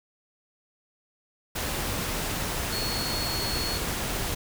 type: tone in noise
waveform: sine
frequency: 4351 Hz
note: C#8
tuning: 33 cents flat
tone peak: -31 dBFS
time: 2.72-3.78 s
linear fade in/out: 10 ms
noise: pink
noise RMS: -30 dBFS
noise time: 1.55-4.35 s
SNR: -4 dB
effects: none

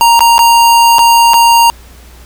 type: tone with dropouts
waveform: square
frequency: 932.3 Hz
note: A#5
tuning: in tune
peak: -4 dBFS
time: 0.01-1.7 s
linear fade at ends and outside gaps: 0 ms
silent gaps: 0.193-0.206 / 0.381-0.391 / 0.984-0.991 / 1.335-1.341 s
effects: added 60 Hz sine -34 dBFS peak until 2.25 s + pink hiss -40 dBFS RMS until 2.25 s

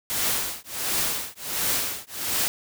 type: noise with tremolo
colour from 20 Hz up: white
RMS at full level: -23 dBFS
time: 0.1-2.48 s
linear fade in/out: 0 ms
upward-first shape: triangle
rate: 1.4 Hz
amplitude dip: 100%
effects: none

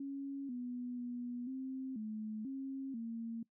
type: tone with pitch steps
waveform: sine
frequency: 276.4 / 246.1 / 243.5 / 262.8 / 216 / 269.1 / 229.1 Hz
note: C#4 / B3 / B3 / C4 / A3 / C4 / A#3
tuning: -5 / -6 / -24 / +8 / -32 / +49 / -30 cents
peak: -39 dBFS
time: 0-3.43 s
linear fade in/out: 5 ms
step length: 490 ms
effects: noise-tail reverb RT60 0.1 s tail -21 dB re dry

